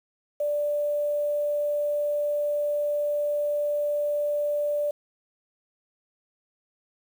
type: tone with quantisation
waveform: sine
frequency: 587.3 Hz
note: D5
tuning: in tune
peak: -23 dBFS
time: 0.4-4.91 s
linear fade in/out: 5 ms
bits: 8
effects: none